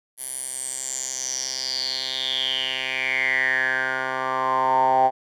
10% pulse tone with band-pass filter sweep, 130.81 Hz, C3, in tune, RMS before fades -24 dBFS, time 0.17-5.11 s, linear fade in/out 50 ms, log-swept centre 11000 to 770 Hz, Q 8.4, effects none

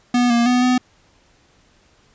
square tone with pitch steps, 244.7 / 236 / 247.9 / 251.1 Hz, B3 / A#3 / B3 / B3, -16 / +22 / +7 / +29 cents, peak -14 dBFS, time 0.14-0.78 s, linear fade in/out 5 ms, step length 160 ms, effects pink hiss -56 dBFS RMS until 2.14 s + resampled to 16000 Hz

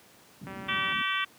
white low-pass noise, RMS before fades -40 dBFS, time 0.41-1.02 s, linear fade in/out 5 ms, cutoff 250 Hz, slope 24 dB/octave
click train, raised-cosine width 0.5 ms, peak -28 dBFS, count 89, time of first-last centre 0.47-0.926 s, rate 193 Hz
harmonic tone, 384.5 Hz, G4, 33 cents flat, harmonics 3 / 4 / 5 / 6 / 7 / 8 / 9, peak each -32 / -33 / -34 / -35 / -35 / -36 / -37 dBFS, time 0.68-1.25 s, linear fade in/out 10 ms
effects pink hiss -56 dBFS RMS until 1.38 s + high-pass 150 Hz 12 dB/octave

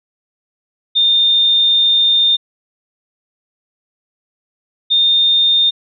sine tone pair in turn, 3627 / 3640 Hz, A#7 / A#7, -48 / -42 cents, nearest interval unison, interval 6 cents, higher second, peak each -9 dBFS, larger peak neither, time 0.95-2.37 / 4.9-5.71 s, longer first, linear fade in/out 20 ms, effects none

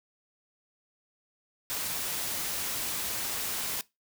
white noise, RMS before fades -33 dBFS, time 1.7-3.81 s, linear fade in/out 0 ms, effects noise-tail reverb RT60 0.2 s tail -20 dB re dry

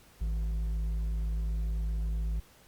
sine tone with hard clipping, 53.9 Hz, A1, 35 cents flat, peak -30 dBFS, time 0.21-2.4 s, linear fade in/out 5 ms, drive 5 dB, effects pink hiss -59 dBFS RMS until 2.67 s + Opus 48 kbps

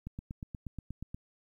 click train, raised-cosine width 5 ms, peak -27 dBFS, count 10, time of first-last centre 0.07-1.145 s, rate 8.37 Hz, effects 11-bit

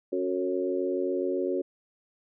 harmonic tone with a mistuned harmonic, 91.8 Hz, F#2, 13 cents flat, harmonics 3 / 4 / 5 / 6, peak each -33 / -28 / -34 / -33 dBFS, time 0.12-1.62 s, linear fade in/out 10 ms, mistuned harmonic 5, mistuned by -17 cents, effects none

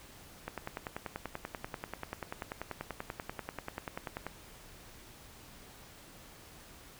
click train, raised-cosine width 0.5 ms, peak -22 dBFS, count 40, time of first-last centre 0.48-4.266 s, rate 10.3 Hz, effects pink hiss -54 dBFS RMS until 6.99 s

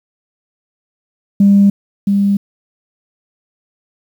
sine tone with echo, 199.9 Hz, G3, 34 cents sharp, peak -4 dBFS, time 1.4-1.7 s, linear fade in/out 5 ms, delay 670 ms, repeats 1, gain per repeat -5 dB, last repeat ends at 2.37 s, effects tanh soft clip ceiling -1 dBFS + 7-bit

